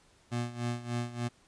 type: tone with tremolo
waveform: 25% pulse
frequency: 120 Hz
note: B2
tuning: 49 cents flat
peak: -26 dBFS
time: 0.31-1.29 s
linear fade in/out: 20 ms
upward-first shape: sine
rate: 3.4 Hz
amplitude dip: 80%
effects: pink hiss -64 dBFS RMS until 1.47 s + resampled to 22050 Hz